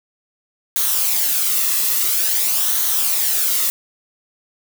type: noise with flanger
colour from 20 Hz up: blue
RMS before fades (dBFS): -18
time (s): 0.76-3.7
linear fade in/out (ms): 0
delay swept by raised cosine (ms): 0.39 to 1.34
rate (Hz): 0.49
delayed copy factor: -0.5
effects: none